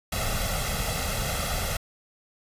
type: noise with comb filter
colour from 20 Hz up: pink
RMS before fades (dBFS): -28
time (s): 0.12-1.77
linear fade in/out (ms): 5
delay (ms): 1.5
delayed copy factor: +0.75
effects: resampled to 32000 Hz